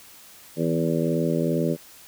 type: harmonic tone with a mistuned harmonic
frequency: 82.41 Hz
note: E2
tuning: in tune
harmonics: 2 / 3 / 4 / 5 / 6 / 7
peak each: -25 / -27 / -28 / -29 / -30 / -30 dBFS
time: 0.56-1.77 s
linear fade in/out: 50 ms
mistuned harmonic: 2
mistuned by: -27 cents
effects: white hiss -48 dBFS RMS until 2.07 s